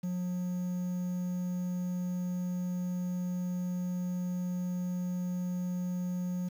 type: tone with quantisation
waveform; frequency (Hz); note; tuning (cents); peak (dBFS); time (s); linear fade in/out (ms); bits
triangle; 179.6; F3; +49; -29; 0.03-6.49; 10; 9
effects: none